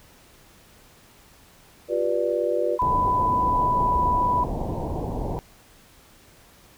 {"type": "chord", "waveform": "sine", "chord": "G dominant seventh", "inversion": "third", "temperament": "just", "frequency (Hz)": [352.8, 392, 490, 588], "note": ["F4", "G4", "B4", "D5"], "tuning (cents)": [18, 0, -14, 2], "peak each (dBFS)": [-27, -30, -25, -25], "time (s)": [1.88, 2.79], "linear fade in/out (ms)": 50}
{"type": "tone with pitch glide", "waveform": "sine", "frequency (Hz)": [996, 987.4], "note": ["B5", "B5"], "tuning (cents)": [14, -1], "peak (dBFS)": -19, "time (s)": [2.79, 4.44], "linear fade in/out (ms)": 5, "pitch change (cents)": -15, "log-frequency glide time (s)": [3.26, 4.04]}
{"type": "low-pass noise", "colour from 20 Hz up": "pink", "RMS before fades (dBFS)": -28, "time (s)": [2.82, 5.39], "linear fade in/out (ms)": 0, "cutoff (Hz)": 990, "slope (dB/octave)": 96}
{"effects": ["pink hiss -53 dBFS RMS until 6.77 s"]}